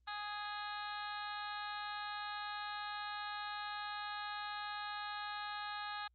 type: harmonic tone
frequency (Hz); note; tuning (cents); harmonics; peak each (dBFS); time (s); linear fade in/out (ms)
415.3; G#4; 0; 2 / 3 / 4 / 5 / 6 / 7 / 8 / 9 / 10; -45 / -46 / -47 / -58 / -55 / -58 / -56 / -52 / -53; 0.07-6.08; 10
effects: added 60 Hz sine -70 dBFS peak until 6.14 s + Opus 32 kbps